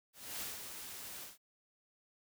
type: noise with ADSR envelope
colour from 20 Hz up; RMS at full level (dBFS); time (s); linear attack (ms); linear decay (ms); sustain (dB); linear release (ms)
white; -41; 0.13-1.38; 280; 170; -6; 160
effects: none